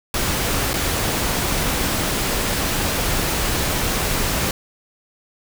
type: noise with dropouts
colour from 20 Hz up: pink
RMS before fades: -21 dBFS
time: 0.14-4.51 s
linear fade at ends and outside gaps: 2 ms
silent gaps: 0.733-0.739 s
effects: none